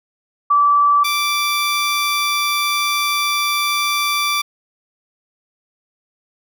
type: tone pair in turn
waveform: sine / 15% pulse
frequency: 1158 / 1170.1 Hz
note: D6 / D6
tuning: -25 / -7 cents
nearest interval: unison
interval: 18 cents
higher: second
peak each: -10 dBFS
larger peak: neither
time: 0.5-1.04 / 1.04-4.42 s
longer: second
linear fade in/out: 10 ms
effects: none